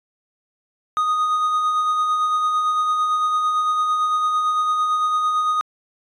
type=tone with tremolo; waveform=triangle; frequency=1242 Hz; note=D#6; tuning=3 cents flat; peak=-14 dBFS; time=0.97-5.61 s; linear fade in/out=0 ms; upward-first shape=sine; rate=8.9 Hz; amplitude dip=30%; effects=resampled to 24000 Hz